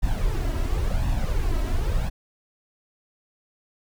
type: noise with flanger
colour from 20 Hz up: brown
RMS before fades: -23 dBFS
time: 0.02-2.1 s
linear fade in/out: 20 ms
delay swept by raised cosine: 1.1 to 3.1 ms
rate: 0.94 Hz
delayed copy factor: +0.65
effects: none